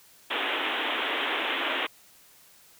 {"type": "band-pass noise", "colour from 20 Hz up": "white", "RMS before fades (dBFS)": -29, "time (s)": [0.3, 1.87], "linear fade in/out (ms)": 10, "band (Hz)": [250, 3500], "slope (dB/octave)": 96, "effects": ["white hiss -56 dBFS RMS until 2.79 s"]}